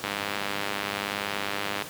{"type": "click train", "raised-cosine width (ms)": 0.3, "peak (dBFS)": -12, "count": 181, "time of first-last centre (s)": [0.04, 1.822], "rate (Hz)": 101, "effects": ["pink hiss -39 dBFS RMS until 1.89 s", "high-pass 150 Hz 12 dB/octave"]}